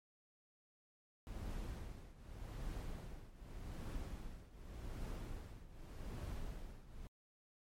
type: noise with tremolo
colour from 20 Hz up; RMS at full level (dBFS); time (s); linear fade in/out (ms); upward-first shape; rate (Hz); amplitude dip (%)
brown; -43; 1.27-7.07; 0; triangle; 0.85; 85
effects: MP3 64 kbps